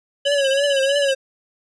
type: tone bursts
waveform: sine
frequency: 2997 Hz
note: F#7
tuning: 22 cents sharp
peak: -21 dBFS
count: 14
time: 0.25-1.115 s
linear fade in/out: 5 ms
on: 33 ms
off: 31 ms
type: tone with vibrato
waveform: square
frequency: 554.4 Hz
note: C#5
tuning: in tune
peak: -17 dBFS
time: 0.25-1.15 s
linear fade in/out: 20 ms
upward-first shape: triangle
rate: 3.1 Hz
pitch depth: 78 cents each way
effects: resampled to 22050 Hz